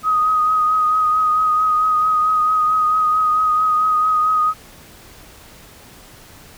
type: tone with vibrato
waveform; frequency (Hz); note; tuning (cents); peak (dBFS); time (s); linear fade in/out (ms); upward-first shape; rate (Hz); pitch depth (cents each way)
sine; 1252; D#6; +10; -13; 0.03-4.54; 50; triangle; 4.5; 27
effects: pink hiss -43 dBFS RMS until 6.57 s